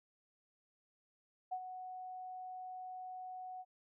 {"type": "tone with ADSR envelope", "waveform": "sine", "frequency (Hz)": 740, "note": "F#5", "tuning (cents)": 0, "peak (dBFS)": -35, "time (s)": [1.51, 3.65], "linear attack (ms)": 17, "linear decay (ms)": 65, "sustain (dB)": -9, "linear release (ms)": 46, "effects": []}